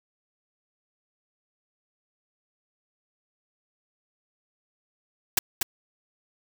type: noise with echo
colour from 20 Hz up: white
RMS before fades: -20 dBFS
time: 5.37-5.39 s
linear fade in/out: 5 ms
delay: 240 ms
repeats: 1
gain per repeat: -4 dB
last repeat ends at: 5.63 s
effects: none